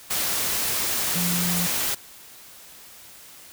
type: tone in noise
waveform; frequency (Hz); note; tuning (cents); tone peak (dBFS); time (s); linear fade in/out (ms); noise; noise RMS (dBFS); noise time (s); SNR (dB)
sine; 175.6; F3; +10; -25; 1.15-1.67; 10; white; -25; 0.1-1.95; -3
effects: white hiss -46 dBFS RMS until 3.52 s